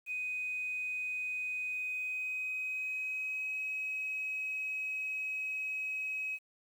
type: tone with pitch glide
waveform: sine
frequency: 2500 to 2547 Hz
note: D#7 to D#7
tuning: +8 to +40 cents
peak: -33 dBFS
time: 0.06-6.39 s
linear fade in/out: 50 ms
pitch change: +32 cents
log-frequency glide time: 1.71-3.61 s
effects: tanh soft clip ceiling -30 dBFS + 10-bit